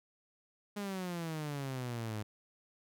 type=exponential sweep; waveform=sawtooth; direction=down; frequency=207.7 to 103.83 Hz; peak=-33 dBFS; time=0.76-2.23 s; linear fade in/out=10 ms; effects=none